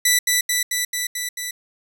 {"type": "tone with echo", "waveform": "10% pulse", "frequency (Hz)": 1975.5, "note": "B6", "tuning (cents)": 0, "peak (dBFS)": -5, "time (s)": [0.05, 0.19], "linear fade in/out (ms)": 5, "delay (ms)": 220, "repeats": 6, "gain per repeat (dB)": -2, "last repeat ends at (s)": 1.51, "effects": []}